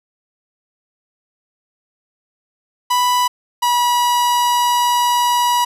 45% pulse tone pair in turn, 987.8 / 970.3 Hz, B5 / B5, 0 / -31 cents, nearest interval unison, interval 31 cents, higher first, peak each -13 dBFS, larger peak neither, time 2.9-3.28 / 3.62-5.65 s, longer second, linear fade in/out 10 ms, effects resampled to 32000 Hz + 8-bit

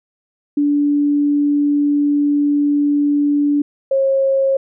sine tone pair in turn, 290 / 540.5 Hz, D4 / C#5, -22 / -44 cents, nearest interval major seventh, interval 1078 cents, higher second, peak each -12 dBFS, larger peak neither, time 0.57-3.62 / 3.91-4.57 s, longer first, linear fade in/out 5 ms, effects none

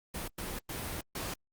pink noise bursts at uneven times, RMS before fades -38 dBFS, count 4, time 0.14-0.28 / 0.38-0.59 / 0.69-1.01 / 1.15-1.34 s, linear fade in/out 5 ms, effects Opus 32 kbps

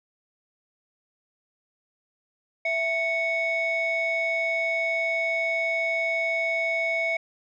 sine tone pair together, 661.4 / 2217 Hz, E5 / C#7, +6 / 0 cents, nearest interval octave + major sixth, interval 2094 cents, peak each -26 / -23 dBFS, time 2.65-7.17 s, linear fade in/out 5 ms, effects tanh soft clip ceiling -19 dBFS

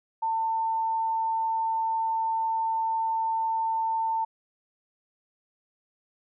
sine tone, 897 Hz, A5, 33 cents sharp, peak -24 dBFS, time 0.22-4.25 s, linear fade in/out 10 ms, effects none

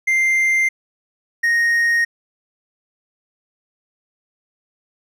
triangle tone pair in turn, 2093 / 1864.7 Hz, C7 / A#6, 0 / 0 cents, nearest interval major second, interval 200 cents, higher first, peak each -12 dBFS, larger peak neither, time 0.07-0.69 / 1.43-2.05 s, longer neither, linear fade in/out 10 ms, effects none

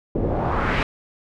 pink noise with low-pass filter sweep, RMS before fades -22 dBFS, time 0.15-0.83 s, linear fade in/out 2 ms, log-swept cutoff 380 to 2500 Hz, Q 1.9, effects none

